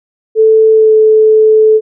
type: tone with pitch glide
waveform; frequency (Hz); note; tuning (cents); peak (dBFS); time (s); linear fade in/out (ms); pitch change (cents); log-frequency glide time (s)
sine; 440 to 434.9; A4 to A4; 0 to -20; -3; 0.35-1.81; 50; -20; 0.72-0.94
effects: none